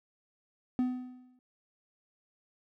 triangle tone with exponential decay, 251.6 Hz, B3, 32 cents sharp, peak -22 dBFS, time 0.79-1.39 s, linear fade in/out 1 ms, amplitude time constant 130 ms, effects none

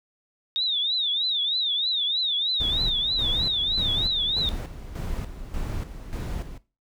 sine tone with vibrato, 3682 Hz, A#7, 22 cents flat, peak -22 dBFS, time 0.56-4.49 s, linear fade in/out 0 ms, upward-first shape triangle, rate 3.2 Hz, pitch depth 180 cents each way
brown noise with tremolo, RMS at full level -29 dBFS, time 2.6-6.58 s, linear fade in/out 5 ms, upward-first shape square, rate 1.7 Hz, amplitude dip 65%
effects noise-tail reverb RT60 0.3 s tail -18 dB re dry

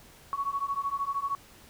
sine beating tone pair, 1108.7 / 1121.7 Hz, C#6 / C#6, 0 / +20 cents, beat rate 13 Hz, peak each -32 / -31 dBFS, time 0.33-1.35 s, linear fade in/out 0 ms, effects pink hiss -54 dBFS RMS until 1.69 s

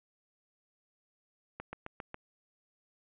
slowing click train, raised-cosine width 0.5 ms, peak -25 dBFS, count 5, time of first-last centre 1.6-2.144 s, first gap 130 ms, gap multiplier 1.03, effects resampled to 8000 Hz + 11-bit

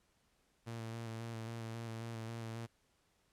sawtooth tone with vibrato, 114.2 Hz, A#2, 35 cents flat, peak -38 dBFS, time 0.66-2.67 s, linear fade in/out 20 ms, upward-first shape square, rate 3.7 Hz, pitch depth 22 cents each way, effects pink hiss -75 dBFS RMS until 3.32 s + low-pass 11000 Hz 12 dB/octave

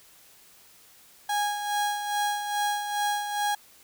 35% pulse tone with tremolo, 825 Hz, G#5, 12 cents flat, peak -22 dBFS, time 1.29-3.55 s, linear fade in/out 5 ms, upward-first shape sine, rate 2.4 Hz, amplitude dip 55%, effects white hiss -55 dBFS RMS until 3.83 s

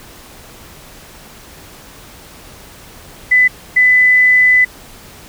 sine tone bursts at uneven times, 2002 Hz, B6, 23 cents sharp, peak -6 dBFS, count 2, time 3.31-3.48 / 3.76-4.65 s, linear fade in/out 10 ms, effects pink hiss -38 dBFS RMS until 5.28 s

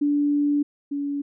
sine tone pair in turn, 290.2 / 284.7 Hz, D4 / C#4, -21 / +46 cents, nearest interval unison, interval 33 cents, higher first, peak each -18 / -24 dBFS, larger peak first, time 0.01-0.63 / 0.91-1.22 s, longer first, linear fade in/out 10 ms, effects none

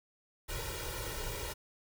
pink noise with comb filter, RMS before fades -39 dBFS, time 0.48-1.54 s, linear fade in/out 20 ms, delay 2.1 ms, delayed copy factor +1, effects none

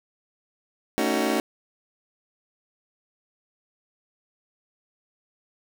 25% pulse chord, D# half-diminished seventh, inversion second, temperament just, 224 / 280 / 311.1 / 373.4 Hz, A3 / C#4 / D#4 / F#4, +31 / +18 / 0 / +16 cents, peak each -24 dBFS, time 0.98-1.4 s, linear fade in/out 0 ms, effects none

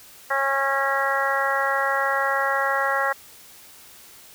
harmonic tone, 273.6 Hz, C#4, 23 cents flat, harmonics 2 / 3 / 4 / 5 / 6 / 7, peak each -27 / -27 / -27 / -27 / -27 / -27 dBFS, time 0.3-3.13 s, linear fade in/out 10 ms, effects white hiss -47 dBFS RMS until 4.34 s

